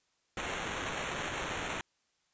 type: noise with sample-and-hold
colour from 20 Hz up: white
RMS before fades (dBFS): -37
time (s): 0.37-1.81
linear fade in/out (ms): 2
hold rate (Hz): 4900
effects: white hiss -75 dBFS RMS until 2.33 s + resampled to 16000 Hz